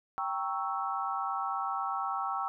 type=chord; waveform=sine; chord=G diminished seventh; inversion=none; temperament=equal; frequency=784 / 932.3 / 1108.7 / 1318.5 Hz; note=G5 / Bb5 / Db6 / Fb6; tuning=0 / 0 / 0 / 0 cents; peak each=-35 / -39 / -36 / -35 dBFS; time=0.18-2.48 s; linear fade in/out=0 ms; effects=none